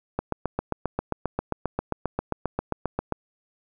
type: click train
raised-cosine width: 1 ms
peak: -11 dBFS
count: 23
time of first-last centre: 0.19-3.123 s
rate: 7.5 Hz
effects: none